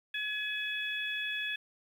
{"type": "harmonic tone", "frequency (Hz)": 848, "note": "G#5", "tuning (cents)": 36, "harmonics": [2, 3, 4], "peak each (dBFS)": [-36, -37, -38], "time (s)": [0.14, 1.56], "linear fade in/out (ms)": 5, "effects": ["10-bit"]}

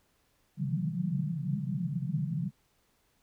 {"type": "band-pass noise", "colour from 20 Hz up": "pink", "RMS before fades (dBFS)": -32, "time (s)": [0.57, 2.51], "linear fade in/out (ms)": 50, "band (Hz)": [130, 200], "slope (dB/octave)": 96, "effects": ["pink hiss -71 dBFS RMS until 3.22 s"]}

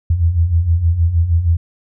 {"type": "beating tone pair", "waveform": "sine", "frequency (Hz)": [79.7, 86.1], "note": ["D#2", "F2"], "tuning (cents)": [42, -24], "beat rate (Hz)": 6.4, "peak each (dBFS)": [-18, -12], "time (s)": [0.1, 1.57], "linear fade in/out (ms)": 5, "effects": []}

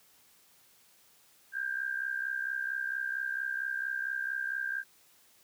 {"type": "tone with amplitude modulation", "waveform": "sine", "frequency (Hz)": 1590, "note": "G6", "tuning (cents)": 24, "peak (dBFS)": -28, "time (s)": [1.52, 4.84], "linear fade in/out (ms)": 50, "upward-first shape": "sine", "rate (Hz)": 64.4, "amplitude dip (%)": 75, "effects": ["white hiss -63 dBFS RMS until 5.43 s", "high-pass 60 Hz 12 dB/octave"]}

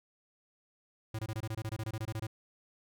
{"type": "tone bursts", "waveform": "square", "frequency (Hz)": 110, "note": "A2", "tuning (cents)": 0, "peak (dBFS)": -35, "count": 16, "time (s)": [1.14, 2.269], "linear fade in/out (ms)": 5, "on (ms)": 49, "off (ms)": 23, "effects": []}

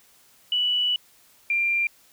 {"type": "tone pair in turn", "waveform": "sine", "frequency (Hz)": [2956, 2380], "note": ["F#7", "D7"], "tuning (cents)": [-2, 22], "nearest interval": "major third", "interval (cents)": 376, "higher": "first", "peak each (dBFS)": -20, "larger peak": "neither", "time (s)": [[0.52, 0.96], [1.5, 1.87]], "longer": "first", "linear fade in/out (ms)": 2, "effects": ["white hiss -57 dBFS RMS until 2.12 s"]}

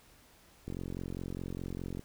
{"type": "click train", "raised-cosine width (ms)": 3, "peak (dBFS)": -26, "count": 60, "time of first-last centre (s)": [0.68, 1.994], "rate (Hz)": 44.9, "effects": ["pink hiss -61 dBFS RMS until 2.04 s"]}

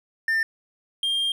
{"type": "tone pair in turn", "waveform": "triangle", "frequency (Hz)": [1798, 3204], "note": ["A6", "G7"], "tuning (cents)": [37, 37], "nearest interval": "minor seventh", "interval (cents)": 1000, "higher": "second", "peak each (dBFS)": [-18, -20], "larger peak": "first", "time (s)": [[0.28, 0.43], [1.03, 1.32]], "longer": "second", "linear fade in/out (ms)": 2, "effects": []}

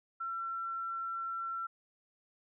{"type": "tone", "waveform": "sine", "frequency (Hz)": 1352, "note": "E6", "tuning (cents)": 43, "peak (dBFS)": -35, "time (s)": [0.2, 1.67], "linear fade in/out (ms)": 10, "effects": []}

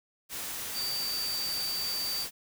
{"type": "tone in noise", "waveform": "sine", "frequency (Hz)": 4628, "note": "D8", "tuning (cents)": -26, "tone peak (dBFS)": -31, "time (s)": [0.73, 2.27], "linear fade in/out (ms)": 50, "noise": "white", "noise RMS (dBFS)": -37, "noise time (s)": [0.29, 2.31], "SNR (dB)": 3, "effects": []}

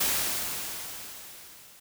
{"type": "noise with level ramp", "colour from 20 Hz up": "white", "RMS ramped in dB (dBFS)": [-25, -53], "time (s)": [0, 1.8], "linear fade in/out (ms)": 10, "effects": []}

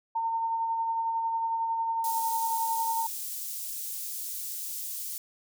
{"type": "tone with tremolo", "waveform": "sine", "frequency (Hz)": 910, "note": "A#5", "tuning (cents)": -42, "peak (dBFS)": -25, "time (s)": [0.15, 3.07], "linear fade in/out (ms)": 10, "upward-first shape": "sine", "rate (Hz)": 11, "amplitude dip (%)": 30}
{"type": "high-pass noise", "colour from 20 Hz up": "white", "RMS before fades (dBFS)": -36, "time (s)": [2.04, 5.18], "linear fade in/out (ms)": 2, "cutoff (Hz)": 6600, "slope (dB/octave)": 12}
{"effects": []}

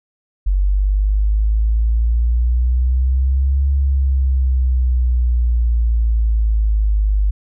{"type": "exponential two-way sweep", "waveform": "sine", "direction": "up then down", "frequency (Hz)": [47.01, 69.3, 50.2], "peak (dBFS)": -12, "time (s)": [0.46, 7.31], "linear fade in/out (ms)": 10, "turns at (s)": 3.7, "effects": []}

